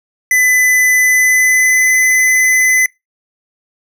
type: tone with pitch glide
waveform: square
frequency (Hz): 2006 to 2022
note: B6 to B6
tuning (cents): +26 to +40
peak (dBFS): -9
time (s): 0.31-2.86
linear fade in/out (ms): 2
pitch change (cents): +14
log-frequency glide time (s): 0.98-1.93
effects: noise-tail reverb RT60 0.2 s tail -23 dB re dry